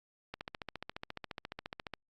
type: click train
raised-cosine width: 0.3 ms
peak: -24 dBFS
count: 24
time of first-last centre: 0.34-1.937 s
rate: 14.4 Hz
effects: Opus 48 kbps